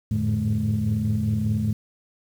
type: tone cluster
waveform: sine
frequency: 87.7 / 104.8 / 109.8 / 148.1 / 213.2 Hz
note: F2 / G#2 / A2 / D3 / G#3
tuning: +8 / +16 / -3 / +15 / +46 cents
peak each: -29 / -30 / -23 / -31 / -24 dBFS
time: 0.11-1.73 s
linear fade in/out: 5 ms
effects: tanh soft clip ceiling -14 dBFS + 8-bit